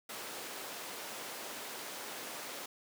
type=high-pass noise; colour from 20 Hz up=pink; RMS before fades=-44 dBFS; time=0.09-2.66 s; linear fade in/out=5 ms; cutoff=390 Hz; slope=12 dB/octave; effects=none